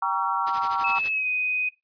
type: chord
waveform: sine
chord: G diminished seventh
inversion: none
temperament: just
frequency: 784 / 940.8 / 1128.9 / 1354.7 Hz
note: G5 / Bb5 / Db6 / Fb6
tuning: 0 / +16 / +31 / +47 cents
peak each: -30 / -26 / -27 / -28 dBFS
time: 0.02-0.99 s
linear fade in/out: 5 ms
type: noise with tremolo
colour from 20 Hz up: white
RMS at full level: -32 dBFS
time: 0.46-1.1 s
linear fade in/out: 20 ms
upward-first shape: triangle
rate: 12 Hz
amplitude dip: 95%
type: tone with pitch glide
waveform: sine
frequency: 2602 to 2500 Hz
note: E7 to D#7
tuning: -23 to +8 cents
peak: -23 dBFS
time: 0.84-1.69 s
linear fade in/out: 5 ms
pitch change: -69 cents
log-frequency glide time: 1.1-1.27 s
effects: noise-tail reverb RT60 0.2 s tail -19 dB re dry + resampled to 11025 Hz

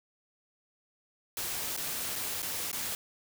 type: noise with dropouts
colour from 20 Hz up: white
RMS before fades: -35 dBFS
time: 1.37-2.95 s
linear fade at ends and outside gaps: 1 ms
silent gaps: 1.765-1.774 / 2.156-2.16 / 2.42-2.427 / 2.715-2.729 s
effects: none

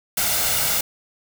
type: noise with comb filter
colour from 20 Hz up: white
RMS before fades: -21 dBFS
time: 0.17-0.81 s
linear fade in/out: 5 ms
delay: 1.4 ms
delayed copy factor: +0.5
effects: none

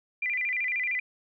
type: tone with vibrato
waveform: sine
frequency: 2187 Hz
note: C#7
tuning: 24 cents flat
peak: -26 dBFS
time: 0.22-1 s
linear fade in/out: 5 ms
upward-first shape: square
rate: 13 Hz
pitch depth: 150 cents each way
effects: none

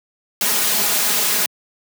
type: noise with comb filter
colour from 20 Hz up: white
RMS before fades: -18 dBFS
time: 0.41-1.46 s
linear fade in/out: 2 ms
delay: 4.8 ms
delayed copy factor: +0.7
effects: high-pass 150 Hz 12 dB/octave

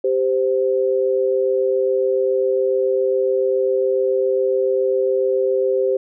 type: tone pair together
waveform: sine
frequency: 392 / 519.2 Hz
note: G4 / C5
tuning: 0 / -13 cents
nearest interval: perfect fourth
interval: 487 cents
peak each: -18 dBFS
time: 0.04-5.97 s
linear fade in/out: 5 ms
effects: none

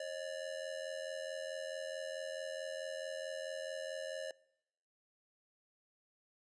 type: ring-modulated tone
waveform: square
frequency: 580 Hz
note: D5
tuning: 22 cents flat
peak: -38 dBFS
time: 0-4.31 s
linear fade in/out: 2 ms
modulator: 42.3 Hz
effects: noise-tail reverb RT60 0.8 s tail -24 dB re dry + resampled to 22050 Hz

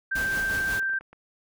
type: tone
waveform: sine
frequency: 1568 Hz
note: G6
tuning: in tune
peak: -24 dBFS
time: 0.11-0.99 s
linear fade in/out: 10 ms
type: noise with tremolo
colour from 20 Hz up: pink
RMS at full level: -34 dBFS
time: 0.15-0.8 s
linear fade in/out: 5 ms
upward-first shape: sine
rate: 5.6 Hz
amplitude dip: 40%
type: clicks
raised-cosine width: 0.5 ms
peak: -33 dBFS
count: 9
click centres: 0.393 / 0.593 / 0.704 / 0.758 / 0.829 / 0.895 / 0.935 / 1.01 / 1.13 s
effects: none

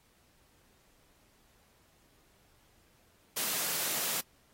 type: high-pass noise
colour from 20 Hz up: white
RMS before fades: -33 dBFS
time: 3.36-4.21 s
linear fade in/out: 10 ms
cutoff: 130 Hz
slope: 48 dB/octave
effects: pink hiss -67 dBFS RMS until 4.53 s + AAC 48 kbps

